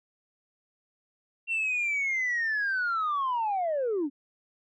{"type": "linear sweep", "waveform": "sine", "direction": "down", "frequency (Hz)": [2737, 261.6], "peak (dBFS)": -24, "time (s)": [1.47, 4.1], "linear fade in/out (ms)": 50, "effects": ["tanh soft clip ceiling -23 dBFS"]}